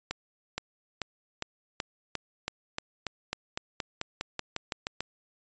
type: accelerating click train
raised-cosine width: 0.2 ms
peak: -14 dBFS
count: 19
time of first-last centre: 0.11-5.006 s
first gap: 470 ms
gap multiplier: 0.93
effects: resampled to 16000 Hz